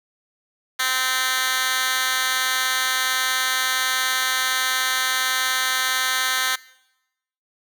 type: tone with high-pass filter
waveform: 10% pulse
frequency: 258.6 Hz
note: C4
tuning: 20 cents flat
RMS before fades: -22 dBFS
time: 0.79-6.56 s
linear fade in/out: 10 ms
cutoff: 2000 Hz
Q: 1.3
effects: noise-tail reverb RT60 0.9 s tail -21 dB re dry